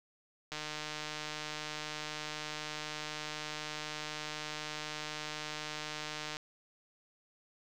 click train, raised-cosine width 0.2 ms, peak -22 dBFS, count 890, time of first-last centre 0.52-6.369 s, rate 152 Hz, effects none

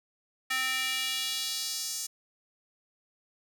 square tone with high-pass filter sweep, 260.3 Hz, C4, 9 cents flat, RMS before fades -32 dBFS, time 0.5-2.07 s, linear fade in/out 10 ms, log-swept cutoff 1800 to 6400 Hz, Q 1.9, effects none

